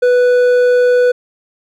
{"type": "tone with hard clipping", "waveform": "triangle", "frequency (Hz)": 493.9, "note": "B4", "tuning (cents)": 0, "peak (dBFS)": -9, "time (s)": [0.02, 1.12], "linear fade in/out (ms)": 10, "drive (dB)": 9, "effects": []}